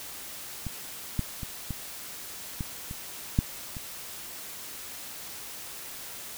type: clicks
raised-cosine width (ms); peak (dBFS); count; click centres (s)
5; -21 / -14 / -23 / -20 / -19 / -25 / -9 / -26; 8; 0.667 / 1.193 / 1.432 / 1.707 / 2.608 / 2.911 / 3.389 / 3.768
effects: white hiss -41 dBFS RMS until 6.37 s